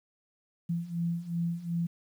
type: beating tone pair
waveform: sine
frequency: 168.2 / 170.9 Hz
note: E3 / F3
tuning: +35 / -37 cents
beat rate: 2.7 Hz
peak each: -34 / -31 dBFS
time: 0.69-1.87 s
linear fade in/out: 10 ms
effects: 10-bit